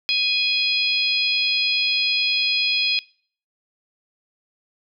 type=harmonic tone; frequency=830.6 Hz; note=G#5; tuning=in tune; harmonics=3 / 4 / 5 / 6; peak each=-22 / -23 / -24 / -25 dBFS; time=0.09-2.99 s; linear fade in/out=0 ms; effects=noise-tail reverb RT60 0.5 s tail -23 dB re dry